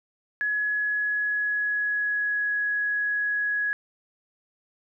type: tone with pitch glide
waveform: sine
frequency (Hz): 1689 to 1673.5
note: G#6 to G#6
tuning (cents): +29 to +13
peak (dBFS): -23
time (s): 0.41-3.73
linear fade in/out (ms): 0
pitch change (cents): -16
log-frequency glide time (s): 0.67-2.54
effects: none